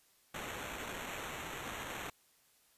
white noise with sample-and-hold, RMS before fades -43 dBFS, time 0.34-2.1 s, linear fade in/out 5 ms, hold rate 4900 Hz, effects white hiss -69 dBFS RMS until 2.77 s + resampled to 32000 Hz

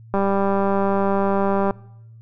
click train, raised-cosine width 1 ms, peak -8 dBFS, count 310, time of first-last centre 0.14-1.709 s, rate 197 Hz, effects noise-tail reverb RT60 0.8 s tail -23 dB re dry + added 113 Hz sine -41 dBFS peak until 2.21 s

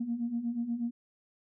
sine beating tone pair, 230.1 / 238.4 Hz, A#3 / A#3, -22 / +39 cents, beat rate 8.3 Hz, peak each -36 / -31 dBFS, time 0-0.91 s, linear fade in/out 10 ms, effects tanh soft clip ceiling -23 dBFS

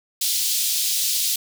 pink high-pass noise, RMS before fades -22 dBFS, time 0.21-1.36 s, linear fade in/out 5 ms, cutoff 3600 Hz, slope 24 dB/octave, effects none

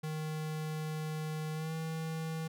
square tone with pitch glide, 155.56 to 160.67 Hz, D#3 to E3, 0 to -44 cents, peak -36 dBFS, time 0.03-2.48 s, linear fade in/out 10 ms, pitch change +56 cents, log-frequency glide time 1.53-1.73 s, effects none

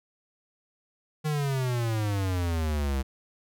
square exponential sweep, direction down, 155.56 to 65.41 Hz, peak -26 dBFS, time 1.24-3.03 s, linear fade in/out 20 ms, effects none

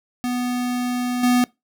square tone with level steps, 246.9 Hz, B3, in tune, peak -22 / -15 dBFS, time 0.24-1.44 s, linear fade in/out 0 ms, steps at 1.23 s, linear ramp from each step 5 ms, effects noise-tail reverb RT60 0.2 s tail -23 dB re dry

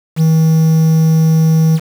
triangle tone with quantisation, 160 Hz, D#3, 49 cents sharp, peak -5 dBFS, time 0.16-1.8 s, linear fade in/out 50 ms, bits 5, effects none

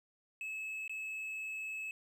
triangle tone with dropouts, 2592 Hz, E7, 30 cents flat, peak -37 dBFS, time 0.41-1.91 s, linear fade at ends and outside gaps 1 ms, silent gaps 0.878-0.895 s, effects none

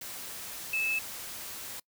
sine tone in noise, 2614 Hz, E7, 15 cents flat, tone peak -27 dBFS, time 0.73-0.99 s, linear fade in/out 5 ms, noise white, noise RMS -41 dBFS, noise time 0.01-1.8 s, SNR +11 dB, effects noise-tail reverb RT60 0.1 s tail -25 dB re dry

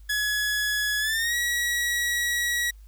sawtooth tone with pitch glide, 1690 to 1919 Hz, G#6 to A#6, +30 to +50 cents, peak -20 dBFS, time 0.09-2.71 s, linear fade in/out 10 ms, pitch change +220 cents, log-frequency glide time 0.99-1.35 s, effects added 51 Hz sine -44 dBFS peak until 2.87 s + white hiss -65 dBFS RMS until 2.87 s

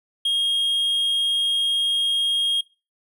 triangle tone, 3251 Hz, G#7, 38 cents flat, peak -17 dBFS, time 0.25-2.61 s, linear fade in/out 5 ms, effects noise-tail reverb RT60 0.3 s tail -22 dB re dry

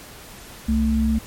sine tone pair together, 66.15 / 222.5 Hz, C2 / A3, +20 / +20 cents, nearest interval octave + major sixth, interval 2100 cents, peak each -21 / -18 dBFS, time 0.68-1.19 s, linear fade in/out 10 ms, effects pink hiss -41 dBFS RMS until 1.26 s + MP3 64 kbps

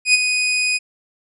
sawtooth tone with ADSR envelope, 2489 Hz, D#7, in tune, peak -5 dBFS, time 0.05-0.79 s, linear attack 91 ms, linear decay 23 ms, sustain -8 dB, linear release 28 ms, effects resampled to 24000 Hz

